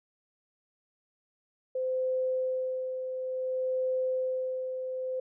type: tone with tremolo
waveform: sine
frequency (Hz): 515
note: C5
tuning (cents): -28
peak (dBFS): -26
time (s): 1.75-5.2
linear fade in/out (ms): 5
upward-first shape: sine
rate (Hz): 0.57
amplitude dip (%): 50
effects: none

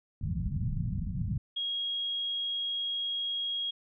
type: low-pass noise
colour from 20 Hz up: white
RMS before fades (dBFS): -32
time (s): 0.21-1.38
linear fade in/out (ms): 5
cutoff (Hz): 190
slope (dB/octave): 48
type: tone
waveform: sine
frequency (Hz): 3284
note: G#7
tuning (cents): -20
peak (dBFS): -30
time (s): 1.56-3.71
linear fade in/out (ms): 10
effects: none

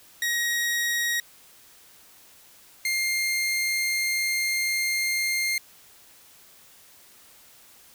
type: tone pair in turn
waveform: sawtooth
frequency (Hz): 1891 / 2114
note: A#6 / C7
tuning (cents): +24 / +17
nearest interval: major second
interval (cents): 193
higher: second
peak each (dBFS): -20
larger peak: neither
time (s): 0.22-1.2 / 2.85-5.58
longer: second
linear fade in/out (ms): 2
effects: white hiss -53 dBFS RMS until 7.94 s

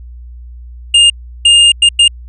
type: tone bursts at uneven times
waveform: square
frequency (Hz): 2821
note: F7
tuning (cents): +17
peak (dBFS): -4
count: 4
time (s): 0.94-1.1 / 1.45-1.72 / 1.82-1.89 / 1.99-2.08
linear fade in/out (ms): 5
effects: added 60 Hz sine -28 dBFS peak until 2.28 s + resampled to 22050 Hz

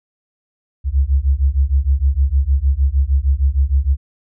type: beating tone pair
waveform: sine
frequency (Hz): 65.41 / 71.91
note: C2 / D2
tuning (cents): 0 / -36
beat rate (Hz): 6.5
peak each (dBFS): -15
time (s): 0.84-3.97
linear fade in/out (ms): 50
effects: none

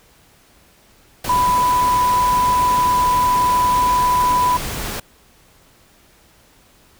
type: tone in noise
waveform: sine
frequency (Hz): 993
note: B5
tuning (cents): +9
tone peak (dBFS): -13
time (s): 1.29-4.57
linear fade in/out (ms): 5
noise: pink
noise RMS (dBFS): -26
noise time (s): 1.24-5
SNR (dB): +10
effects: pink hiss -52 dBFS RMS until 6.99 s

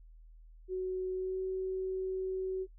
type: tone with pitch glide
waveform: sine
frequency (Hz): 371.6 to 376.4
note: F#4 to F#4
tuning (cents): +7 to +30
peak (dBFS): -32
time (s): 0.68-2.67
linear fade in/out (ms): 50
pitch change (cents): +23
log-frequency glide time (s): 1.13-1.4
effects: noise-tail reverb RT60 0.1 s tail -20 dB re dry + added 40 Hz sine -52 dBFS peak until 2.78 s

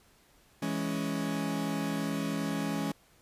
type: chord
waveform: 40% pulse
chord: C# minor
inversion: first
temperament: equal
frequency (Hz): 164.81 / 207.7 / 277.2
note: E3 / G#3 / C#4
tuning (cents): 0 / 0 / 0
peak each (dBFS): -35 / -34 / -33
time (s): 0.62-2.92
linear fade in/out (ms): 5
effects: pink hiss -63 dBFS RMS until 3.21 s + resampled to 32000 Hz

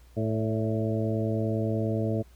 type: harmonic tone with a mistuned harmonic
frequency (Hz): 110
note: A2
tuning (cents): 0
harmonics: 1 / 2 / 3 / 4 / 5 / 6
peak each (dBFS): -28 / -31 / -33 / -34 / -35 / -36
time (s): 0.16-2.23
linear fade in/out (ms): 20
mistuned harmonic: 5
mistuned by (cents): +40
effects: added 60 Hz sine -51 dBFS peak until 2.35 s + pink hiss -62 dBFS RMS until 2.35 s

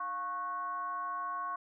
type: tone with frequency modulation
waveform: sine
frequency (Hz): 1100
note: C#6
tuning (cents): -14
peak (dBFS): -34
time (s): 0-1.56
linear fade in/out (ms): 5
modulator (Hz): 393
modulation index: 0.56
effects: none

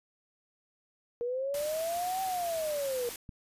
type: linear two-way sweep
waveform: sine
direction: up then down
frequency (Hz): 470.3 to 770 to 470.3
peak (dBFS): -30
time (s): 1.21-3.09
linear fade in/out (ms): 0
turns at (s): 2.22
type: noise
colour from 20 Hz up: white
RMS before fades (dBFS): -41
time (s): 1.54-3.16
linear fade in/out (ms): 2
type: click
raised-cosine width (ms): 5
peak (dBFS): -32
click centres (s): 3.292
effects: resampled to 32000 Hz

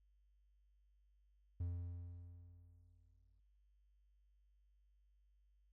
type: tone with exponential decay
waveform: triangle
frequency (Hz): 87.31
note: F2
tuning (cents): 0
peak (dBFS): -36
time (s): 1.6-3.4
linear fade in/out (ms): 5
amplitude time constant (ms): 390
effects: noise-tail reverb RT60 0.8 s tail -18 dB re dry + added 50 Hz sine -70 dBFS peak until 5.72 s

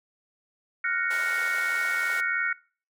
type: chord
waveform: sine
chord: Gb major seventh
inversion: third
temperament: equal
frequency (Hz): 1396.9 / 1480 / 1864.7 / 2217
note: F6 / Gb6 / Bb6 / Db7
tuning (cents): 0 / 0 / 0 / 0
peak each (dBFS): -30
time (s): 0.84-2.53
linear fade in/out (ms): 5
type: band-pass noise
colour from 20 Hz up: pink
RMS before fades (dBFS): -40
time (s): 1.1-2.21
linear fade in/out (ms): 10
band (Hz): 490 to 15000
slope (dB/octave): 24
effects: noise-tail reverb RT60 0.4 s tail -22 dB re dry

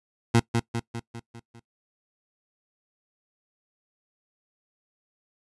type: tone with echo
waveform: 20% pulse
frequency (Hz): 116.54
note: A#2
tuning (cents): 0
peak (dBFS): -11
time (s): 0.34-0.4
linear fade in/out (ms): 10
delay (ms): 200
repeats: 6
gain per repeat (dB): -5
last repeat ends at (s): 1.6
effects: noise-tail reverb RT60 0.1 s tail -21 dB re dry + resampled to 24000 Hz

